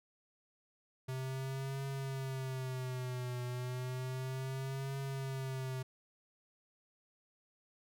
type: tone with vibrato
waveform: square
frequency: 130 Hz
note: C3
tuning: 11 cents flat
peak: -38 dBFS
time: 1.08-5.83 s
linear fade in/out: 10 ms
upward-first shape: triangle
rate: 0.32 Hz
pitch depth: 91 cents each way
effects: none